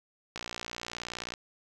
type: click train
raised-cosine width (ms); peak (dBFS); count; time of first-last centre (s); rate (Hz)
0.2; -19; 59; 0.36-1.338; 59.3
effects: none